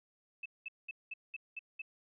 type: tone bursts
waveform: sine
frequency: 2621 Hz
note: E7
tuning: 11 cents flat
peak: -39 dBFS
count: 7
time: 0.43-1.819 s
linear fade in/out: 5 ms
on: 27 ms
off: 200 ms
effects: none